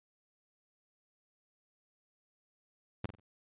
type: tone with echo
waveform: sawtooth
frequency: 103.83 Hz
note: G#2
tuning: in tune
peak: -28 dBFS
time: 3.04-3.06 s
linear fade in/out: 5 ms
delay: 47 ms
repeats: 3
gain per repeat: -11 dB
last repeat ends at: 3.201 s
effects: resampled to 8000 Hz